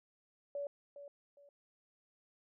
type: tone with echo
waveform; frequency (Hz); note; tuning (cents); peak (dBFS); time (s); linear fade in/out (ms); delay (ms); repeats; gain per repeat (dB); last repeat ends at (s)
sine; 570; C#5; +48; -37; 0.55-0.67; 2; 410; 2; -11; 1.49
effects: none